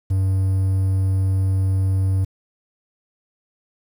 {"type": "tone", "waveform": "triangle", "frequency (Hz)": 95.4, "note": "G2", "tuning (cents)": -47, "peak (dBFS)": -14, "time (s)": [0.1, 2.25], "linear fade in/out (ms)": 10, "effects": ["8-bit"]}